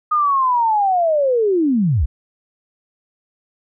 sine linear sweep, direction down, 1242 to 51.5 Hz, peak -13 dBFS, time 0.11-2.06 s, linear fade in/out 10 ms, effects none

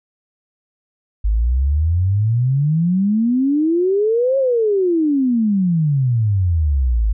sine exponential two-way sweep, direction up then down, 50.3 to 549 to 50.3 Hz, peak -13 dBFS, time 1.24-7.13 s, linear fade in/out 10 ms, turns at 4.38 s, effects none

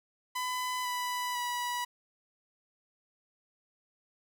sawtooth tone with pitch steps, 1004 / 989.6 / 975.4 Hz, B5 / B5 / B5, +28 / +3 / -22 cents, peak -28 dBFS, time 0.35-1.85 s, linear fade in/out 10 ms, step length 500 ms, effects none

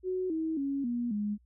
sine tone with pitch steps, 370 / 320.2 / 277.2 / 239.9 / 207.7 Hz, F#4 / D#4 / C#4 / A#3 / G#3, 0 / +50 / 0 / +50 / 0 cents, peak -29 dBFS, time 0.03-1.38 s, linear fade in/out 50 ms, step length 270 ms, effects added 60 Hz sine -61 dBFS peak until 1.45 s

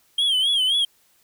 triangle tone with vibrato, 3187 Hz, G7, 28 cents sharp, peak -16 dBFS, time 0.18-0.85 s, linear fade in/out 5 ms, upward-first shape sine, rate 3.8 Hz, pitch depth 110 cents each way, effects white hiss -61 dBFS RMS until 1.23 s

